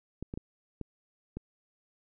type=clicks; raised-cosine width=3 ms; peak=-24 dBFS; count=5; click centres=0.226 / 0.339 / 0.375 / 0.813 / 1.37 s; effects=none